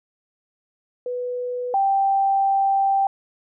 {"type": "tone pair in turn", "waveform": "sine", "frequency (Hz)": [493.9, 784], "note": ["B4", "G5"], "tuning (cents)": [0, 0], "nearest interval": "minor sixth", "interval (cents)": 800, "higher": "second", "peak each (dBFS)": [-24, -16], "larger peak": "second", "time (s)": [[1.06, 1.74], [1.74, 3.07]], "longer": "second", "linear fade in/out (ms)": 2, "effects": []}